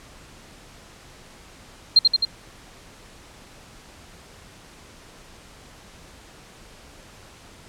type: tone with echo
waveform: sine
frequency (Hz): 4186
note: C8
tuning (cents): 0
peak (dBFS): -8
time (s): 1.96-1.99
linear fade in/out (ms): 5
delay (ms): 87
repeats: 3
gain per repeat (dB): -3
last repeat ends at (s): 2.251
effects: pink hiss -47 dBFS RMS until 7.68 s + low-pass 9000 Hz 12 dB/octave